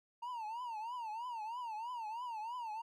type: tone with vibrato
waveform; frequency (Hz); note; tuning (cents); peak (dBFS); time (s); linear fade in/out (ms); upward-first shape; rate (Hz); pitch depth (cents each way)
triangle; 922; A#5; -19; -38; 0.22-2.82; 10; triangle; 3.1; 170
effects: none